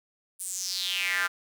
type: tone with high-pass filter sweep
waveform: square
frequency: 92.9 Hz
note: F#2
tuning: 7 cents sharp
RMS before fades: -30 dBFS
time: 0.39-1.28 s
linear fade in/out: 20 ms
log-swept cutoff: 10000 to 1400 Hz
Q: 5
effects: none